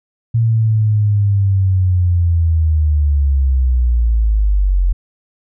sine linear sweep, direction down, 115.7 to 43.65 Hz, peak -10 dBFS, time 0.34-4.93 s, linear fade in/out 10 ms, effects none

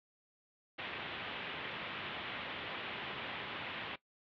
white low-pass noise, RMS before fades -43 dBFS, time 0.78-3.96 s, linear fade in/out 10 ms, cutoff 3400 Hz, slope 48 dB/octave, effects noise-tail reverb RT60 0.1 s tail -18 dB re dry + high-pass 100 Hz 12 dB/octave

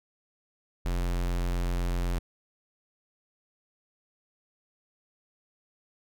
square tone, 43.96 Hz, F1, 12 cents sharp, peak -27 dBFS, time 0.85-2.19 s, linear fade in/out 10 ms, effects none

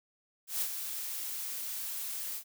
blue noise with ADSR envelope, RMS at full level -31 dBFS, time 0.47-2.44 s, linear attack 140 ms, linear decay 68 ms, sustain -7 dB, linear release 78 ms, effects none

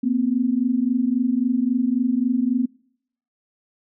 sine tone pair together, 235.7 / 259.4 Hz, A#3 / C4, +19 / -15 cents, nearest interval major second, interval 166 cents, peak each -21 / -20 dBFS, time 0.03-2.66 s, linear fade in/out 10 ms, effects noise-tail reverb RT60 0.7 s tail -26 dB re dry

